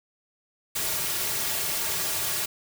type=noise with comb filter; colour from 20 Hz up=white; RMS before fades=-28 dBFS; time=0.75-2.46 s; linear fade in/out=10 ms; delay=3.9 ms; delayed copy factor=-0.75; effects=none